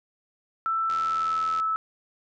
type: tone with pitch glide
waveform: sine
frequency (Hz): 1328 to 1306.7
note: E6 to E6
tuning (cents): +12 to -16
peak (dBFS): -23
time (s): 0.66-1.76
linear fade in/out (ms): 0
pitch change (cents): -28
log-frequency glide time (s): 0.92-1.4
type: click train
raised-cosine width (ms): 0.2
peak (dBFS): -23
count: 58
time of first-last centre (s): 0.9-1.599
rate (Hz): 81.5
effects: none